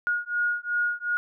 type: beating tone pair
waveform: sine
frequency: 1437 / 1439.7 Hz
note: F6 / F#6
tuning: +49 / -48 cents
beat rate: 2.7 Hz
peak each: -27 dBFS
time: 0.07-1.17 s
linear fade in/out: 0 ms
effects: none

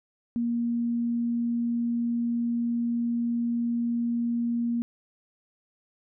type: tone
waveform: sine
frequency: 235.8 Hz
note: A#3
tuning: 20 cents sharp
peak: -24 dBFS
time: 0.36-4.82 s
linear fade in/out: 0 ms
effects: none

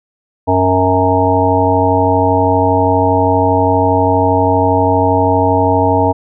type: harmonic tone with a mistuned harmonic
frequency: 92.5 Hz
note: F#2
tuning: in tune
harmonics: 1 / 3 / 5 / 7 / 9 / 10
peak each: -16 / -16 / -16 / -16 / -16 / -16 dBFS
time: 0.47-6.13 s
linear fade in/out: 20 ms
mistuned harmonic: 1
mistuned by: +52 cents
effects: none

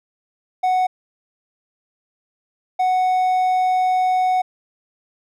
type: tone bursts at uneven times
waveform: triangle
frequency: 740 Hz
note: F#5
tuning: in tune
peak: -13 dBFS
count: 2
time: 0.63-0.87 / 2.79-4.42 s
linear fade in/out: 10 ms
effects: none

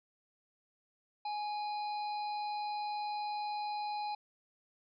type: harmonic tone with a mistuned harmonic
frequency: 818 Hz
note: G#5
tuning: 26 cents flat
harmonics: 1 / 3 / 5 / 6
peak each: -35 / -51 / -48 / -56 dBFS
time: 1.25-4.15 s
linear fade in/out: 5 ms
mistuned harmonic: 1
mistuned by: +37 cents
effects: none

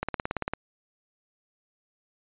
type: click train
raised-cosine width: 0.5 ms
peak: -13 dBFS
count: 10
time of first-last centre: 0.03-0.536 s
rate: 17.8 Hz
effects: resampled to 8000 Hz

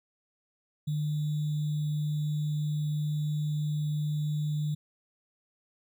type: tone with sample-and-hold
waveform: sine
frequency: 150.5 Hz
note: D3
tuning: 43 cents sharp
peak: -27 dBFS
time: 0.87-4.75 s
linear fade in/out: 10 ms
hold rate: 3675 Hz
effects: none

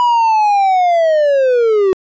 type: linear sweep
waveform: triangle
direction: down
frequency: 983 to 370 Hz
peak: -7 dBFS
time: 0-1.93 s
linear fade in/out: 0 ms
effects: resampled to 16000 Hz

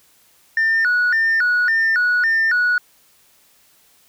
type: tone with vibrato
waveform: sine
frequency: 1623 Hz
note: G#6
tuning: 40 cents flat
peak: -12 dBFS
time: 0.57-2.78 s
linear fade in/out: 2 ms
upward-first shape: square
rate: 1.8 Hz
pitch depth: 180 cents each way
effects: tanh soft clip ceiling -12 dBFS + white hiss -55 dBFS RMS until 4.08 s

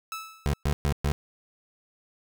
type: tone with exponential decay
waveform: sawtooth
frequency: 1308 Hz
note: E6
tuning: 14 cents flat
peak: -27 dBFS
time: 0.12-0.63 s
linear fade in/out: 1 ms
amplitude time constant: 110 ms
type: tone bursts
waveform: 25% pulse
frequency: 72.9 Hz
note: D2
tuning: 12 cents flat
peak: -19 dBFS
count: 4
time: 0.46-1.12 s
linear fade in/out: 0 ms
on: 75 ms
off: 120 ms
effects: none

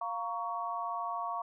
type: chord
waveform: sine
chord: Bb minor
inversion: second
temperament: just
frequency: 699.2 / 932.3 / 1118.8 Hz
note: F5 / Bb5 / Db6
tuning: +2 / 0 / +16 cents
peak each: -38 / -39 / -36 dBFS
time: 0.01-1.42 s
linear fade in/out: 5 ms
effects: none

